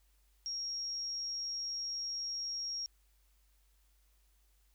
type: tone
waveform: sine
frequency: 5588 Hz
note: F8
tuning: in tune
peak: -36 dBFS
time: 0.46-2.86 s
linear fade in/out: 0 ms
effects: added 50 Hz sine -67 dBFS peak until 4.74 s + white hiss -75 dBFS RMS until 4.74 s